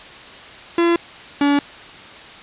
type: tone pair in turn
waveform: 45% pulse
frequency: 340.5 / 285.8 Hz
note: F4 / D4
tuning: -44 / -47 cents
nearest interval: minor third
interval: 303 cents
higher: first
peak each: -13 dBFS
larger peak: neither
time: 0.78-0.96 / 1.41-1.59 s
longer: neither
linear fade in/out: 2 ms
effects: white hiss -38 dBFS RMS until 2.42 s + resampled to 8000 Hz